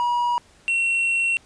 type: tone pair in turn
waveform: triangle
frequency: 963 / 2724 Hz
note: B5 / F7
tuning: -44 / -44 cents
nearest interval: octave + tritone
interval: 1800 cents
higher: second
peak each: -17 dBFS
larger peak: neither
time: 0-0.38 / 0.68-1.37 s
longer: second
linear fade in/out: 0 ms
effects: pink hiss -54 dBFS RMS until 1.45 s + resampled to 22050 Hz

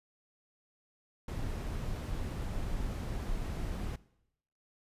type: noise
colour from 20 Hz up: brown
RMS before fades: -36 dBFS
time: 1.28-3.96 s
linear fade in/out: 5 ms
effects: noise-tail reverb RT60 0.8 s tail -20 dB re dry + resampled to 32000 Hz

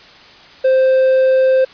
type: tone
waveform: triangle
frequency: 523 Hz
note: C5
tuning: 1 cent flat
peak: -7 dBFS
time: 0.64-1.65 s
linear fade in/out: 10 ms
effects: white hiss -41 dBFS RMS until 1.73 s + resampled to 11025 Hz

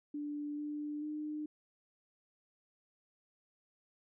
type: tone with pitch steps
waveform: sine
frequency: 293.6 / 296.7 / 302.4 Hz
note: D4 / D4 / D#4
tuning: 0 / +18 / -49 cents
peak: -37 dBFS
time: 0.14-1.46 s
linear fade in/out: 5 ms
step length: 440 ms
effects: none

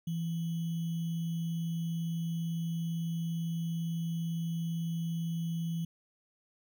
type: tone with sample-and-hold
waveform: sine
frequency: 166.1 Hz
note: E3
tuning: 13 cents sharp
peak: -31 dBFS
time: 0.07-5.85 s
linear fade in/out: 5 ms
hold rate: 3150 Hz
effects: none

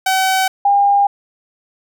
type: tone pair in turn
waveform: sawtooth / sine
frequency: 760 / 805.2 Hz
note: F#5 / G5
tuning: +46 / +46 cents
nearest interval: minor second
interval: 100 cents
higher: second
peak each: -9 dBFS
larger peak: neither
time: 0.06-0.48 / 0.65-1.07 s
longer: neither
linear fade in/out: 5 ms
effects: none

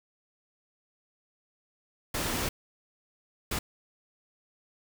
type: noise bursts at uneven times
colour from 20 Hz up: pink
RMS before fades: -31 dBFS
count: 2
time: 2.14-2.49 / 3.51-3.59 s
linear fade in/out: 5 ms
effects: none

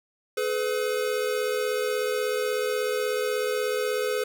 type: tone pair together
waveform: square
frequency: 426.6 / 503 Hz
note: G#4 / B4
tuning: +46 / +32 cents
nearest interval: minor third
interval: 286 cents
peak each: -28 dBFS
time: 0.37-4.24 s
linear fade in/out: 5 ms
effects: none

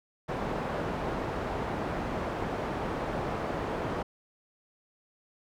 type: low-pass noise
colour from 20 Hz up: white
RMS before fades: -33 dBFS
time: 0.28-4.03 s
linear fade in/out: 10 ms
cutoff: 800 Hz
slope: 12 dB/octave
effects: none

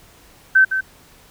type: tone with echo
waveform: sine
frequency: 1540 Hz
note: G6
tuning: 31 cents flat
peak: -8 dBFS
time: 0.55-0.65 s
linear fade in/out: 10 ms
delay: 160 ms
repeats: 1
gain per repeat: -9 dB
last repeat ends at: 0.81 s
effects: pink hiss -49 dBFS RMS until 1.3 s

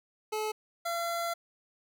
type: tone pair in turn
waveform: 25% pulse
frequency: 430.5 / 681.4 Hz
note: A4 / F5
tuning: -38 / -43 cents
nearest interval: minor sixth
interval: 795 cents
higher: second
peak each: -27 dBFS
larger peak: neither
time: 0.32-0.52 / 0.85-1.34 s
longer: second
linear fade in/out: 10 ms
effects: none

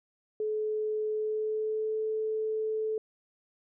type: tone with pitch glide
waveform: sine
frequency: 429.5 to 436 Hz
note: A4 to A4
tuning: -42 to -16 cents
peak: -28 dBFS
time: 0.4-2.98 s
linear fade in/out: 2 ms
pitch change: +26 cents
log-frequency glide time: 1.11-2.01 s
effects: none

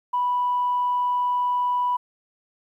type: tone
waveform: sine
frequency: 985 Hz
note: B5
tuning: 5 cents flat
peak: -19 dBFS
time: 0.13-1.97 s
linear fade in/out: 10 ms
effects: tanh soft clip ceiling -15 dBFS + 10-bit

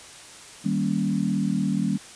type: chord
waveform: sine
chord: Eb dominant seventh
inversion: none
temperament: equal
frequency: 155.56 / 196 / 233.1 / 277.2 Hz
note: Eb3 / G3 / Bb3 / Db4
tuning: 0 / 0 / 0 / 0 cents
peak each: -29 / -24 / -28 / -29 dBFS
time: 0.64-1.98 s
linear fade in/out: 20 ms
effects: white hiss -44 dBFS RMS until 2.15 s + resampled to 22050 Hz

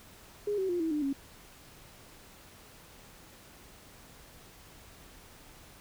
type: tone with pitch steps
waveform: sine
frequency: 413 / 380.9 / 351.3 / 324 / 298.9 / 275.6 Hz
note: G#4 / G4 / F4 / E4 / D4 / C#4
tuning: -10 / -50 / +10 / -30 / +31 / -10 cents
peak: -28 dBFS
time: 0.47-1.13 s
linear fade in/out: 5 ms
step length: 110 ms
effects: pink hiss -54 dBFS RMS until 5.8 s

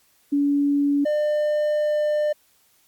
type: tone pair in turn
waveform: sine / triangle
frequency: 285.1 / 600.1 Hz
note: C#4 / D5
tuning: +49 / +37 cents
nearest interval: octave + minor second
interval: 1288 cents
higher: second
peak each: -17 dBFS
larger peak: neither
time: 0.32-1.05 / 1.05-2.33 s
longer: second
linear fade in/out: 10 ms
effects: white hiss -61 dBFS RMS until 2.87 s + Opus 48 kbps

